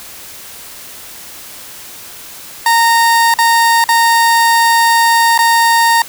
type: tone with dropouts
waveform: 30% pulse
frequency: 924 Hz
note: A#5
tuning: 16 cents flat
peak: -5 dBFS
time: 2.66-6.02 s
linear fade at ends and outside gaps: 2 ms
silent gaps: 3.34-3.387 / 3.841-3.889 / 5.378-5.389 s
effects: white hiss -32 dBFS RMS until 6.08 s